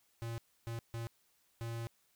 square tone bursts at uneven times, 115.7 Hz, A#2, 13 cents flat, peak -39 dBFS, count 4, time 0.22-0.38 / 0.67-0.79 / 0.94-1.07 / 1.61-1.87 s, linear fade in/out 0 ms, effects white hiss -73 dBFS RMS until 2.15 s

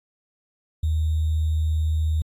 sine tone with sample-and-hold, 78.6 Hz, D#2, 18 cents sharp, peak -19 dBFS, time 0.83-2.22 s, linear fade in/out 5 ms, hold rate 3675 Hz, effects AAC 48 kbps

